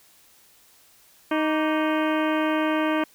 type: harmonic tone with a mistuned harmonic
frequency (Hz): 311.1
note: D#4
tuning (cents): 0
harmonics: 1 / 2 / 3 / 4 / 5 / 6 / 7 / 8 / 9 / 10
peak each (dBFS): -23 / -27 / -31 / -31 / -32 / -37 / -37 / -37 / -41 / -41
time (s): 1.31-3.04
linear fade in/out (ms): 5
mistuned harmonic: 4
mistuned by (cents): -110
effects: white hiss -56 dBFS RMS until 3.14 s